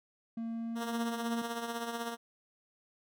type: tone with pitch glide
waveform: triangle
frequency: 228.5 to 230.2 Hz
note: A#3 to A#3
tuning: -34 to -22 cents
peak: -33 dBFS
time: 0.37-1.42 s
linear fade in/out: 5 ms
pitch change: +12 cents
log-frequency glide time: 0.49-0.78 s
type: tone with tremolo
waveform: 10% pulse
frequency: 233.3 Hz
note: A#3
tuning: 2 cents sharp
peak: -25 dBFS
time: 0.75-2.17 s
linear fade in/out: 50 ms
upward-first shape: triangle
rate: 16 Hz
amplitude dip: 60%
effects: none